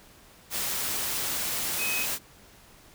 sine tone in noise, 2533 Hz, D#7, 30 cents sharp, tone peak -29 dBFS, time 1.77-2.07 s, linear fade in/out 50 ms, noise white, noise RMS -30 dBFS, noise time 0.5-2.19 s, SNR -2 dB, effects pink hiss -54 dBFS RMS until 2.94 s

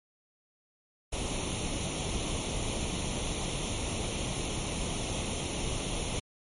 pink noise with comb filter, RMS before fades -33 dBFS, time 1.12-6.2 s, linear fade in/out 10 ms, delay 0.31 ms, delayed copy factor +0.75, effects MP3 48 kbps

